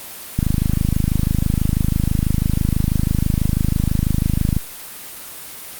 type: click train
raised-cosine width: 5 ms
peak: -4 dBFS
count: 110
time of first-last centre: 0.39-4.566 s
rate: 26.1 Hz
effects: white hiss -34 dBFS RMS until 5.79 s + Opus 32 kbps